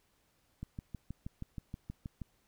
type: click train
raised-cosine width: 5 ms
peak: -28 dBFS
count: 11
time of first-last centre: 0.63-2.217 s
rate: 6.3 Hz
effects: pink hiss -73 dBFS RMS until 2.47 s